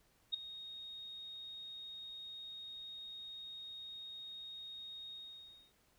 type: tone with ADSR envelope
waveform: sine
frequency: 3729 Hz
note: A#7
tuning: in tune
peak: -30 dBFS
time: 0.32-5.73 s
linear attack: 22 ms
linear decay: 6 ms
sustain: -16 dB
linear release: 610 ms
effects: pink hiss -72 dBFS RMS until 5.98 s